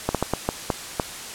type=slowing click train; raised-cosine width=1 ms; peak=-6 dBFS; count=7; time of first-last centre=0.09-0.998 s; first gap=57 ms; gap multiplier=1.39; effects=white hiss -35 dBFS RMS until 1.34 s + low-pass 10000 Hz 12 dB/octave